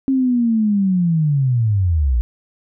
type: linear sweep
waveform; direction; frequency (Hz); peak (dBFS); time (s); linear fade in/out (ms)
sine; down; 271.2 to 55; -13; 0.08-2.21; 0
effects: none